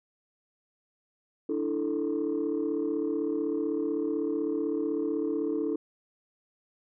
sine chord, D suspended second, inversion none, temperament equal, 293.7 / 329.6 / 440 Hz, D4 / E4 / A4, 0 / 0 / 0 cents, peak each -30 dBFS, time 1.49-5.76 s, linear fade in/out 5 ms, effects tanh soft clip ceiling -21 dBFS

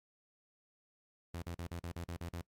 sawtooth tone bursts, 85.7 Hz, F2, 32 cents flat, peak -36 dBFS, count 9, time 1.34-2.415 s, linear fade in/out 5 ms, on 83 ms, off 41 ms, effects noise-tail reverb RT60 0.1 s tail -23 dB re dry + MP3 64 kbps

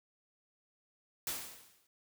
white noise with exponential decay, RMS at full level -35 dBFS, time 1.27-1.87 s, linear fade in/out 2 ms, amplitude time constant 130 ms, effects none

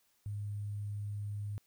sine tone with sample-and-hold, 102.8 Hz, G#2, 17 cents flat, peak -36 dBFS, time 0.26-1.58 s, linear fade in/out 0 ms, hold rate 8820 Hz, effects white hiss -73 dBFS RMS until 1.66 s

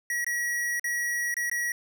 square tone with dropouts, 1916 Hz, A#6, 47 cents sharp, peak -27 dBFS, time 0.1-1.72 s, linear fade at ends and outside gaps 2 ms, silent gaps 0.245-0.265 / 0.796-0.842 / 1.342-1.367 / 1.498-1.514 s, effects none

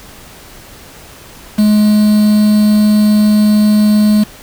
triangle tone with quantisation, 211.2 Hz, G#3, 29 cents sharp, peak -4 dBFS, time 1.58-4.24 s, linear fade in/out 10 ms, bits 4, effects pink hiss -36 dBFS RMS until 4.42 s

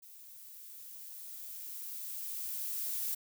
violet noise with level ramp, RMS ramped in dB -54 to -35 dBFS, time 0.02-3.15 s, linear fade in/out 10 ms, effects none

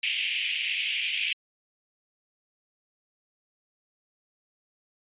white band-pass noise, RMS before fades -29 dBFS, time 0.03-1.33 s, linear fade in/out 5 ms, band 2300 to 3100 Hz, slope 48 dB/octave, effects resampled to 8000 Hz

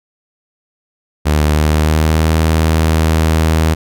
sawtooth tone with pitch glide, 75.4 to 79.75 Hz, D2 to D#2, +46 to +43 cents, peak -6 dBFS, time 1.25-3.75 s, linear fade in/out 20 ms, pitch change +97 cents, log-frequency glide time 1.41-2.32 s, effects none

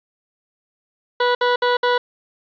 20% pulse tone bursts, 490 Hz, B4, 14 cents flat, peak -10 dBFS, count 4, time 1.2-1.98 s, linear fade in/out 5 ms, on 150 ms, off 60 ms, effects resampled to 11025 Hz + 7-bit

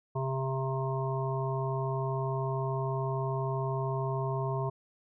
harmonic tone, 133.1 Hz, C3, 30 cents sharp, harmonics 1 / 3 / 5 / 7 / 8, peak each -31 / -36 / -38 / -39 / -40 dBFS, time 0.15-4.7 s, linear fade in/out 10 ms, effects none

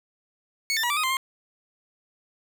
20% pulse tone with pitch steps, 2213 / 1787 / 963 / 1169 / 1248 / 1045 / 1062 Hz, C#7 / A6 / B5 / D6 / D#6 / C6 / C6, -3 / +26 / -44 / -8 / +5 / -2 / +25 cents, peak -18 dBFS, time 0.7-1.169 s, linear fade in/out 0 ms, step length 67 ms, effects none

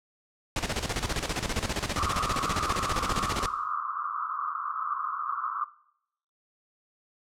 pink noise with tremolo, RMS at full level -28 dBFS, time 0.56-3.46 s, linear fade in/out 2 ms, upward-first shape square, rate 15 Hz, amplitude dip 70%
pink band-pass noise, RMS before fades -32 dBFS, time 1.96-5.65 s, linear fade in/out 10 ms, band 1100 to 1300 Hz, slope 96 dB/octave
effects noise-tail reverb RT60 0.7 s tail -18 dB re dry + low-pass 8000 Hz 12 dB/octave

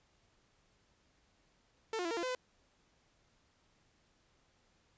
sawtooth tone with pitch steps, 445.9 / 357.6 / 334.6 / 460.8 / 343.4 / 510 / 505 Hz, A4 / F4 / E4 / A#4 / F4 / C5 / B4, +23 / +41 / +26 / -20 / -29 / -44 / +39 cents, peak -31 dBFS, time 1.93-2.35 s, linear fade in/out 2 ms, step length 60 ms, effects pink hiss -72 dBFS RMS until 4.97 s + resampled to 16000 Hz

